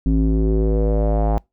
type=tone with low-pass filter sweep; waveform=square; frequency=53.7 Hz; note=A1; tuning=41 cents flat; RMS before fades=-17 dBFS; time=0.06-1.38 s; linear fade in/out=0 ms; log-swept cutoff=250 to 790 Hz; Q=4; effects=noise-tail reverb RT60 0.2 s tail -26 dB re dry